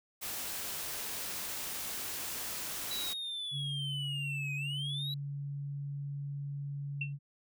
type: noise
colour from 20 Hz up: white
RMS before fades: -39 dBFS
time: 0.21-3.14 s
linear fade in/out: 20 ms
type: linear two-way sweep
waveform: triangle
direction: down then up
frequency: 3951 to 2486 to 3951 Hz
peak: -35 dBFS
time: 2.91-5.14 s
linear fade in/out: 2 ms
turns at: 4.55 s
type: tone with pitch glide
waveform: sine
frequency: 140.8 to 141.7 Hz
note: C#3 to C#3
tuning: +27 to +38 cents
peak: -36 dBFS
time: 3.51-7.19 s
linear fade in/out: 50 ms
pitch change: +11 cents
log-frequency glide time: 4.1-4.72 s
type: tone with exponential decay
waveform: sine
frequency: 2700 Hz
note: E7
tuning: 41 cents sharp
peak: -30 dBFS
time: 7.01-7.13 s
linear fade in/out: 5 ms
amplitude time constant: 25 ms
effects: none